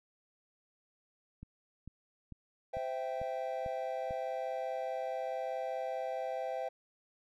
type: click train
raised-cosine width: 5 ms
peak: -34 dBFS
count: 7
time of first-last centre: 1.43-4.109 s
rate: 2.24 Hz
type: chord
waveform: triangle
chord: C major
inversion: none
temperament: equal with one note detuned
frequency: 518.4 / 659.3 / 784 Hz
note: C5 / E5 / G5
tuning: -16 / 0 / 0 cents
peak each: -37 / -37 / -38 dBFS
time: 2.73-6.69 s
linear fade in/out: 10 ms
effects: none